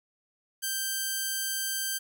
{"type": "tone", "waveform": "5% pulse", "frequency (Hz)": 1568, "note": "G6", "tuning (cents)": 0, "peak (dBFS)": -18, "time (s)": [0.62, 1.99], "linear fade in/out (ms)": 20, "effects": []}